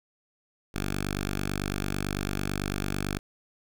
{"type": "tone with notch filter", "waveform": "5% pulse", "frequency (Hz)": 49, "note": "G1", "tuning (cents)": 0, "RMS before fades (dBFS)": -31, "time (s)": [0.74, 3.19], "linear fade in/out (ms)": 10, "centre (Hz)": 530, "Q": 1.1, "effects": []}